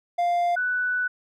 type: tone pair in turn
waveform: triangle / sine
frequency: 698.5 / 1487.8 Hz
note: F5 / F#6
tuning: 0 / +9 cents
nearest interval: octave + minor second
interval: 1309 cents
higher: second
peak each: -18 / -22 dBFS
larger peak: first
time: 0.18-0.56 / 0.56-1.08 s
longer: second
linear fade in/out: 10 ms
effects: none